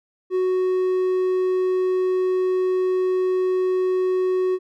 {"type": "tone", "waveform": "triangle", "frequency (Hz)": 370, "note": "F#4", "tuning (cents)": 0, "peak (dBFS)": -16, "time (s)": [0.3, 4.59], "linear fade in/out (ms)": 50, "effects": []}